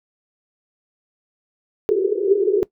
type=band-pass noise; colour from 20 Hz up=white; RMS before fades=-18 dBFS; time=1.89-2.63 s; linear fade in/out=0 ms; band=370 to 430 Hz; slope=96 dB/octave; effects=noise-tail reverb RT60 0.1 s tail -20 dB re dry